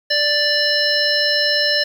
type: harmonic tone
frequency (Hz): 587.3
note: D5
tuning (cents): 0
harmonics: 1 / 3 / 5 / 7 / 9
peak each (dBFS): -22 / -20 / -25 / -21 / -19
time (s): 0.1-1.84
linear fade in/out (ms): 10
effects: 7-bit